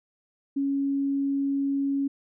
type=tone; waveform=sine; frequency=277.2 Hz; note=C#4; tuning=in tune; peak=-23 dBFS; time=0.56-2.08 s; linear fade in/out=10 ms; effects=none